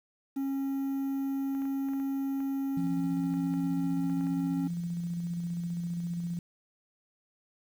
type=tone; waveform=triangle; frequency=272.8 Hz; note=C#4; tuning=28 cents flat; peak=-27 dBFS; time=0.36-4.68 s; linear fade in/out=10 ms
type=clicks; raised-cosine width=0.5 ms; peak=-36 dBFS; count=12; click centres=1.55 / 1.62 / 1.654 / 1.887 / 1.935 / 2 / 2.404 / 3.34 / 3.539 / 4.098 / 4.21 / 4.269 s
type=tone with tremolo; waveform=sine; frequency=171.9 Hz; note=F3; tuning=27 cents flat; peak=-30 dBFS; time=2.77-6.39 s; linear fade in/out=2 ms; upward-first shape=square; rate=15 Hz; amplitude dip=25%
effects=9-bit